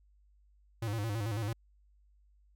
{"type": "tone with vibrato", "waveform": "square", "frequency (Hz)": 108, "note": "A2", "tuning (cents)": -32, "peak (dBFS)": -33, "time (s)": [0.82, 1.53], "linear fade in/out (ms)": 5, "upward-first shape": "square", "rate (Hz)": 9.1, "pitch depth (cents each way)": 99, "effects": ["added 50 Hz sine -62 dBFS peak until 2.55 s"]}